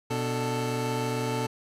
25% pulse tone cluster, 123.6 / 293.8 / 441.8 Hz, B2 / D4 / A4, +2 / +1 / +7 cents, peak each -26 / -33 / -27 dBFS, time 0.1-1.47 s, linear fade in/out 10 ms, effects low-pass 12000 Hz 12 dB/octave

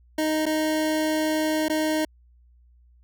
25% pulse tone with dropouts, 311.1 Hz, D#4, in tune, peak -18 dBFS, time 0.18-2.05 s, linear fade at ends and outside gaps 5 ms, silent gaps 0.457-0.463 / 1.684-1.697 s, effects added 60 Hz sine -53 dBFS peak until 3.03 s

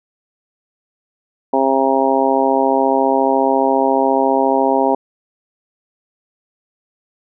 harmonic tone, 134.4 Hz, C3, 47 cents sharp, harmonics 2 / 3 / 4 / 5 / 6 / 7, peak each -19 / -19 / -19 / -19 / -19 / -19 dBFS, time 1.53-4.95 s, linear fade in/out 5 ms, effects none

